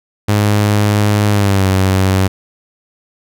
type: tone with pitch glide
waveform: sawtooth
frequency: 103.83 to 95.21 Hz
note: G#2 to G2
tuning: 0 to -50 cents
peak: -6 dBFS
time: 0.28-2.28 s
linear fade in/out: 10 ms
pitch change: -150 cents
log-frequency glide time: 1.3-1.67 s
effects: none